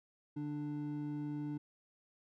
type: tone pair together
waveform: triangle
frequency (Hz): 146.83 / 295.5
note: D3 / D4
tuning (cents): 0 / +11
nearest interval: octave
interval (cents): 1211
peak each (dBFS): -40 / -37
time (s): 0.36-1.58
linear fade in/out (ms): 10
effects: none